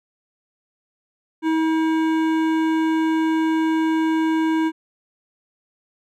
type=tone with hard clipping; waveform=sine; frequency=320 Hz; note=D#4; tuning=49 cents sharp; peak=-19 dBFS; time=1.42-4.72 s; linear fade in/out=50 ms; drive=14 dB; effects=none